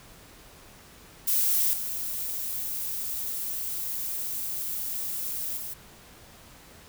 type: noise with level steps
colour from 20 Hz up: violet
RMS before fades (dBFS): -24 / -32 / -36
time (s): 1.27-5.74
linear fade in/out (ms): 10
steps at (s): 1.73 / 5.57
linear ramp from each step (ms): 5
effects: pink hiss -51 dBFS RMS until 6.88 s